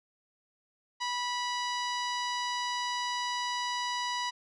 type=tone with low-pass filter; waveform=sawtooth; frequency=980 Hz; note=B5; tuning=14 cents flat; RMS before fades=-33 dBFS; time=1-4.31 s; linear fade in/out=20 ms; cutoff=5100 Hz; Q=1.9; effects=none